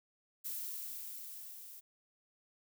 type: noise with level ramp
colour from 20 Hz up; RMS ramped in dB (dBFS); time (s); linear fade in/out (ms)
violet; -40 to -52; 0.44-1.81; 20
effects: none